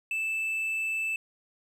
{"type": "tone", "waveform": "triangle", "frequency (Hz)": 2637, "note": "E7", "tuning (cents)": 0, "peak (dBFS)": -26, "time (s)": [0.11, 1.16], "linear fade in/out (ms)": 2, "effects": []}